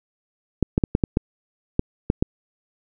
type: clicks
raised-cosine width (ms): 3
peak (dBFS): -4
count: 9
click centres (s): 0.627 / 0.779 / 0.838 / 0.951 / 1.038 / 1.171 / 1.794 / 2.101 / 2.225
effects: none